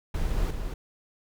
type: noise with echo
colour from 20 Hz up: brown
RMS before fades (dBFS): -27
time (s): 0.14-0.51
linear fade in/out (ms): 5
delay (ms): 230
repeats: 1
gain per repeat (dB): -5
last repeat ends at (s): 0.74
effects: none